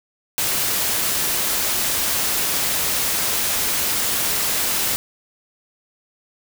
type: noise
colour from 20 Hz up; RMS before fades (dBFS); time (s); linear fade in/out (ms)
white; -21; 0.38-4.96; 0
effects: none